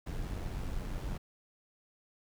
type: noise with amplitude modulation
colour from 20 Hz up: brown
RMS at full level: -35 dBFS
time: 0.06-1.18 s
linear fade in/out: 10 ms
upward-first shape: sine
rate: 92.6 Hz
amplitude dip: 45%
effects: none